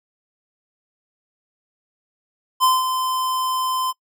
square tone with ADSR envelope, 1030 Hz, C6, 28 cents flat, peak -13 dBFS, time 2.6-3.93 s, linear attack 36 ms, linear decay 190 ms, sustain -8 dB, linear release 32 ms, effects noise-tail reverb RT60 0.1 s tail -24 dB re dry

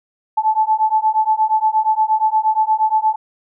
sine beating tone pair, 866 / 874.5 Hz, A5 / A5, -28 / -11 cents, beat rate 8.5 Hz, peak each -16 dBFS, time 0.37-3.16 s, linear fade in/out 10 ms, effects none

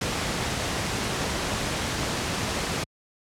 pink noise, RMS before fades -27 dBFS, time 0.01-2.84 s, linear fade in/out 5 ms, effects high-pass 60 Hz 12 dB/octave + low-pass 8000 Hz 12 dB/octave

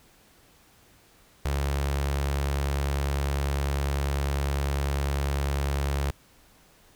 sawtooth tone with notch filter, 70 Hz, C#2, 18 cents sharp, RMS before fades -27 dBFS, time 1.45-6.11 s, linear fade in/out 5 ms, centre 240 Hz, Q 1.4, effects pink hiss -58 dBFS RMS until 6.95 s

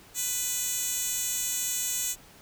10% pulse tone with high-pass filter, 497.1 Hz, B4, 11 cents sharp, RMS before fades -30 dBFS, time 0.14-2.16 s, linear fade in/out 50 ms, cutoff 6300 Hz, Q 1.4, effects pink hiss -53 dBFS RMS until 2.41 s

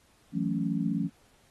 sine chord, F# minor seventh, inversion third, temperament equal, 164.81 / 185 / 220 / 277.2 Hz, E3 / F#3 / A3 / C#4, 0 / 0 / 0 / 0 cents, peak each -32 dBFS, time 0.32-1.1 s, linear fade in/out 50 ms, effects pink hiss -64 dBFS RMS until 1.5 s + AAC 32 kbps

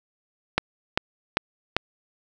click train, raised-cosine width 0.3 ms, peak -3 dBFS, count 4, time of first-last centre 0.58-1.766 s, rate 2.53 Hz, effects none

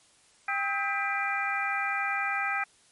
harmonic tone with a mistuned harmonic, 397.8 Hz, G4, 25 cents sharp, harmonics 2 / 3 / 4 / 5 / 6, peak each -33 / -33 / -33 / -33 / -33 dBFS, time 0.48-2.64 s, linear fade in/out 5 ms, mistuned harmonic 3, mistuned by +120 cents, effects white hiss -61 dBFS RMS until 2.91 s + MP3 48 kbps

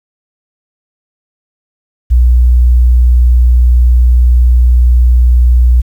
sine tone, 60.9 Hz, B1, 24 cents flat, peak -3 dBFS, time 2.1-5.82 s, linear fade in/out 20 ms, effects 7-bit

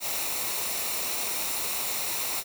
white noise with comb filter, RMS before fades -30 dBFS, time 0-2.44 s, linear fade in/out 50 ms, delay 0.62 ms, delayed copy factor -0.5, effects none

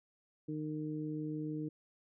harmonic tone, 153.1 Hz, D#3, 28 cents flat, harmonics 1 / 2 / 3, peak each -41 / -38 / -47 dBFS, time 0.48-1.69 s, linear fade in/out 10 ms, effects none

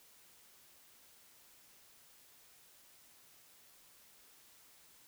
silence, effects white hiss -63 dBFS RMS until 5.07 s

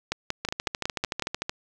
two click trains, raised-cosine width 0.2 ms, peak -11 / -9 dBFS, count 15 / 7, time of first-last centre 0.45-1.495 / 0.12-1.223 s, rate 13.4 / 5.44 Hz, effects none

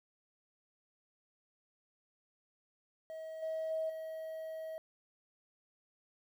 triangle tone with level steps, 639 Hz, D#5, 46 cents sharp, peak -40 / -32 / -29 / -38 dBFS, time 3.1-4.78 s, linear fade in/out 0 ms, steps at 3.42 / 3.7 / 3.89 s, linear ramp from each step 10 ms, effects tanh soft clip ceiling -31 dBFS + 11-bit

